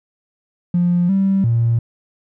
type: tone with pitch steps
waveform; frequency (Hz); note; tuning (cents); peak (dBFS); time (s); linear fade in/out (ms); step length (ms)
triangle; 175.5 / 194.2 / 116.3; F3 / G3 / A#2; +9 / -16 / -4; -9; 0.74-1.79; 5; 350
effects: tanh soft clip ceiling -10 dBFS